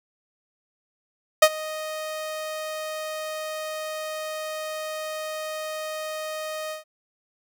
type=tone with ADSR envelope; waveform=sawtooth; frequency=622.3 Hz; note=D#5; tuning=in tune; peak=-5 dBFS; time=1.42-6.84 s; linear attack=7 ms; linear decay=57 ms; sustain=-21 dB; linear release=130 ms; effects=none